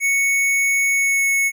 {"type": "tone with pitch glide", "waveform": "square", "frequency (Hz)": [2217, 2203], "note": ["C#7", "C#7"], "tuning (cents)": [0, -11], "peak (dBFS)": -16, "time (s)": [0, 1.52], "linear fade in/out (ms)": 50, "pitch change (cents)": -11, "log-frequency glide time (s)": [0.91, 1.26], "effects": []}